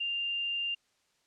sine tone with frequency modulation, 2794 Hz, F7, in tune, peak -30 dBFS, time 0-0.75 s, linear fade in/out 10 ms, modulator 28.4 Hz, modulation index 0.42, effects white hiss -72 dBFS RMS until 1.26 s + low-pass 7000 Hz 12 dB/octave

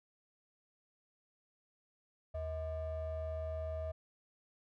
triangle ring-modulated tone, 279.4 Hz, C#4, 14 cents sharp, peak -32 dBFS, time 2.34-3.92 s, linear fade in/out 10 ms, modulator 358 Hz, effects none

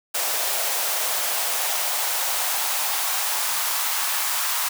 white noise with high-pass filter sweep, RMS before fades -24 dBFS, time 0.14-4.69 s, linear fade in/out 10 ms, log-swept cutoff 600 to 1000 Hz, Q 2.1, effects none

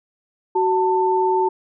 sine tone pair together, 374 / 891.1 Hz, F#4 / A5, +19 / +22 cents, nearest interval octave + minor third, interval 1503 cents, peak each -18 dBFS, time 0.55-1.49 s, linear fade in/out 10 ms, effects none

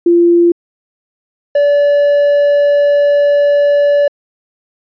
sine / triangle tone pair in turn, 344.1 / 576.2 Hz, F4 / D5, -26 / -33 cents, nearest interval major sixth, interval 893 cents, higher second, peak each -5 dBFS, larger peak neither, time 0.06-0.52 / 1.55-4.08 s, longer second, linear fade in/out 5 ms, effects resampled to 11025 Hz

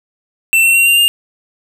square tone with pitch steps, 2683 / 2714 / 2746 / 2778 / 2810 Hz, E7 / E7 / F7 / F7 / F7, +30 / +50 / -30 / -10 / +10 cents, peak -8 dBFS, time 0.53-1.08 s, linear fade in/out 0 ms, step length 110 ms, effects none

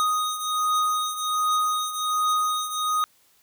square beating tone pair, 1244.5 / 1245.8 Hz, D#6 / D#6, 0 / +2 cents, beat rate 1.3 Hz, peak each -24 / -29 dBFS, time 0-3.04 s, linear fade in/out 0 ms, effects white hiss -61 dBFS RMS until 3.42 s

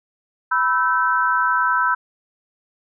sine chord, E minor, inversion second, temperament equal with one note detuned, 987.8 / 1318.5 / 1537.5 Hz, B5 / E6 / G6, 0 / 0 / -34 cents, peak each -20 dBFS, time 0.51-1.95 s, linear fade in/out 10 ms, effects none

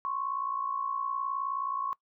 sine tone pair together, 1046.5 / 1105.7 Hz, C6 / C#6, 0 / -5 cents, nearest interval minor second, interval 95 cents, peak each -36 / -31 dBFS, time 0.05-1.93 s, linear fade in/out 0 ms, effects noise-tail reverb RT60 0.1 s tail -22 dB re dry

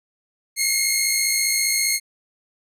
10% pulse tone pair together, 2125 / 2180 Hz, C7 / C#7, +26 / -29 cents, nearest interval unison, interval 45 cents, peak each -12 dBFS, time 0.56-2 s, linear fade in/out 50 ms, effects resampled to 32000 Hz

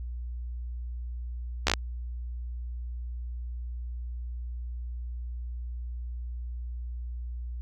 slowing click train, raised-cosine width 0.2 ms, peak -5 dBFS, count 5, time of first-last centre 1.67-1.737 s, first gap 13 ms, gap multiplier 1.17, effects added 60 Hz sine -33 dBFS peak until 7.61 s

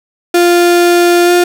35% pulse tone with pitch glide, 348.9 to 353 Hz, F4 to F4, -2 to +19 cents, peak -4 dBFS, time 0.34-1.44 s, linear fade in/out 5 ms, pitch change +21 cents, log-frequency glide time 1.24-1.32 s, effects none

